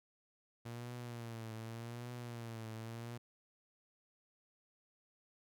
sawtooth tone with vibrato, 116.54 Hz, A#2, in tune, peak -40 dBFS, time 0.65-3.18 s, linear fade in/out 10 ms, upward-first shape triangle, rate 0.85 Hz, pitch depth 90 cents each way, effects none

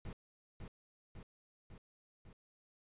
brown noise with echo, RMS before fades -45 dBFS, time 0.05-0.13 s, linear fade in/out 2 ms, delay 550 ms, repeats 4, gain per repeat -3 dB, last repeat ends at 2.33 s, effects resampled to 8000 Hz

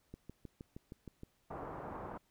click train, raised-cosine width 3 ms, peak -34 dBFS, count 8, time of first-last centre 0.14-1.234 s, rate 6.4 Hz
white low-pass noise, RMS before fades -45 dBFS, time 1.5-2.18 s, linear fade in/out 10 ms, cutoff 1100 Hz, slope 24 dB/octave
effects pink hiss -75 dBFS RMS until 2.3 s

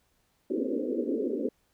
pink band-pass noise, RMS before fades -30 dBFS, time 0.5-1.49 s, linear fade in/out 5 ms, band 230 to 530 Hz, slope 96 dB/octave, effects pink hiss -71 dBFS RMS until 1.73 s

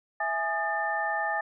sine tone cluster, 658 / 831 / 1227 / 1785 Hz, E5 / G#5 / D#6 / A6, -3 / +1 / -25 / +24 cents, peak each -34 / -30 / -36 / -30 dBFS, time 0.2-1.41 s, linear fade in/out 5 ms, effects none

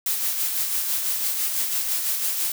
blue noise with tremolo, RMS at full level -23 dBFS, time 0.06-2.52 s, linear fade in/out 2 ms, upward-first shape sine, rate 6 Hz, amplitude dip 40%, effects none

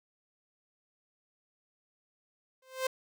sawtooth tone with exponential growth, 521 Hz, C5, 7 cents flat, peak -22 dBFS, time 2.62-2.87 s, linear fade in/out 5 ms, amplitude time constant 53 ms, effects none

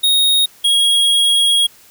square tone pair in turn, 3740 / 3297 Hz, A#7 / G#7, +5 / -13 cents, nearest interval major second, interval 218 cents, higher first, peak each -11 dBFS, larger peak neither, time 0.03-0.46 / 0.64-1.67 s, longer second, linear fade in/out 10 ms, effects white hiss -46 dBFS RMS until 1.9 s

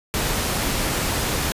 pink noise, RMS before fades -23 dBFS, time 0.14-1.52 s, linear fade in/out 0 ms, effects resampled to 32000 Hz

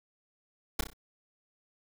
pink noise with echo, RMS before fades -27 dBFS, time 0.79-0.81 s, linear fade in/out 5 ms, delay 31 ms, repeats 4, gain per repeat -7 dB, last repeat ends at 0.934 s, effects none

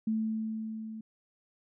sine tone with level ramp, 220 Hz, A3, in tune, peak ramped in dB -26 to -39 dBFS, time 0.07-1.01 s, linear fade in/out 5 ms, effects none

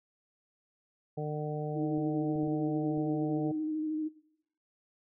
harmonic tone, 150.7 Hz, D3, 45 cents sharp, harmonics 1 / 2 / 3 / 4 / 5, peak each -35 / -43 / -37 / -42 / -42 dBFS, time 1.17-3.52 s, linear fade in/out 10 ms
sine tone with vibrato, 310 Hz, D#4, 6 cents flat, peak -31 dBFS, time 1.75-4.09 s, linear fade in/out 20 ms, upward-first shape square, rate 13 Hz, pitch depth 23 cents each way
clicks, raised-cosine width 3 ms, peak -37 dBFS, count 5, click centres 1.979 / 2.358 / 2.432 / 2.475 / 2.975 s
effects noise-tail reverb RT60 0.9 s tail -22 dB re dry

